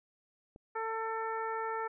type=click; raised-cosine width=2 ms; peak=-38 dBFS; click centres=0.561 s
type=harmonic tone; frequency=446.8 Hz; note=A4; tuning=27 cents sharp; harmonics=1 / 2 / 3 / 4 / 5; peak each=-38 / -37 / -39 / -44 / -51 dBFS; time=0.75-1.88 s; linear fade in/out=10 ms
effects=none